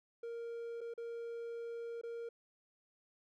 triangle tone with dropouts, 466.2 Hz, A#4, in tune, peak -39 dBFS, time 0.23-2.29 s, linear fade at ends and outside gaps 5 ms, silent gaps 0.808-0.812 / 0.939-0.977 / 2.014-2.034 s, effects none

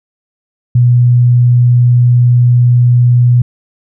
sine tone, 122.2 Hz, B2, 18 cents flat, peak -4 dBFS, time 0.75-3.42 s, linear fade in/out 5 ms, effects none

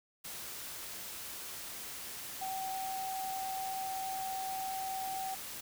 sine tone in noise, 765 Hz, G5, 42 cents flat, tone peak -36 dBFS, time 2.41-5.35 s, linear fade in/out 10 ms, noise white, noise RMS -44 dBFS, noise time 0.24-5.61 s, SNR +5 dB, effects none

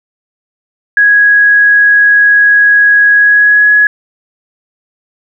sine tone with pitch glide, 1661 to 1682.2 Hz, G#6 to G#6, 0 to +22 cents, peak -3 dBFS, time 0.97-3.87 s, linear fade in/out 2 ms, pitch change +22 cents, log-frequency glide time 3.14-3.72 s, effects none

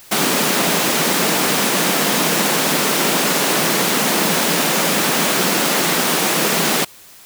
pink high-pass noise, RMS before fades -17 dBFS, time 0.11-6.85 s, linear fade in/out 10 ms, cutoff 160 Hz, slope 48 dB/octave, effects white hiss -43 dBFS RMS until 7.25 s

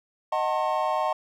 triangle chord, D# diminished seventh, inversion none, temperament just, 622.3 / 746.7 / 896 / 1075.3 Hz, D#5 / F#5 / A5 / C6, 0 / +16 / +31 / +47 cents, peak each -26 / -27 / -27 / -27 dBFS, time 0.32-1.13 s, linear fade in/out 5 ms, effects none

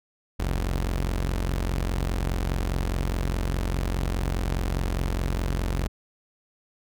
sawtooth tone pair together, 44.87 / 69.3 Hz, F1 / C#2, +48 / 0 cents, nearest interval minor sixth, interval 752 cents, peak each -21 / -28 dBFS, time 0.39-5.88 s, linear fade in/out 10 ms, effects none

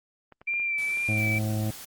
clicks, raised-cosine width 0.5 ms, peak -33 dBFS, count 6, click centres 0.323 / 0.415 / 0.538 / 0.599 / 0.972 / 1.118 s
sine tone with vibrato, 2351 Hz, D7, 1 cent sharp, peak -25 dBFS, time 0.47-1.39 s, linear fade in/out 10 ms, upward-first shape sine, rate 2.1 Hz, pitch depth 31 cents each way
white noise, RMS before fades -42 dBFS, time 0.78-1.85 s, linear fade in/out 5 ms
harmonic tone, 107.6 Hz, A2, 38 cents flat, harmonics 1 / 2 / 3 / 5 / 6 / 7, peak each -26 / -32 / -36 / -40 / -42 / -43 dBFS, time 1.08-1.71 s, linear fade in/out 10 ms
effects Opus 32 kbps

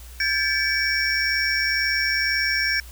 triangle tone cluster, 1586 / 1728 / 2279 / 5490 Hz, G6 / A6 / C#7 / F8, +20 / -32 / +47 / -31 cents, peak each -24 dBFS, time 0.2-2.8 s, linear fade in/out 2 ms, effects added 60 Hz sine -39 dBFS peak until 2.91 s + white hiss -47 dBFS RMS until 2.91 s

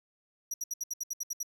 40% pulse tone bursts, 5800 Hz, F#8, 35 cents flat, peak -31 dBFS, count 10, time 0.51-1.431 s, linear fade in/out 5 ms, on 30 ms, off 69 ms, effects none

